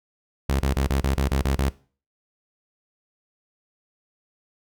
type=tone bursts; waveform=sawtooth; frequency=68 Hz; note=C#2; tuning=33 cents flat; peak=-16 dBFS; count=9; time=0.49-1.696 s; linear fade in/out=5 ms; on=110 ms; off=27 ms; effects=noise-tail reverb RT60 0.4 s tail -20 dB re dry